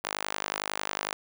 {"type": "tone with high-pass filter", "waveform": "sawtooth", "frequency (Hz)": 51, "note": "G#1", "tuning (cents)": -31, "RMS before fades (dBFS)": -34, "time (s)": [0.04, 1.13], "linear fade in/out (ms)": 0, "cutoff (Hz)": 860, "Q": 0.81, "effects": []}